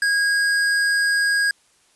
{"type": "tone with hard clipping", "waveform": "sine", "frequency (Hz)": 1637, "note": "G#6", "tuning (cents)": -25, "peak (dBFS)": -18, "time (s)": [0.02, 1.51], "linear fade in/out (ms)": 2, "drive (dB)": 17, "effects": ["white hiss -59 dBFS RMS until 1.95 s", "resampled to 24000 Hz"]}